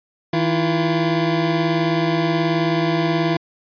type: tone pair together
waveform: 25% pulse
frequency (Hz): 160.6 / 339.9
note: E3 / F4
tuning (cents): -45 / -47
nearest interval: octave + minor second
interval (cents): 1298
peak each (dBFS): -16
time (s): 0.33-3.37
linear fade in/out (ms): 5
effects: resampled to 11025 Hz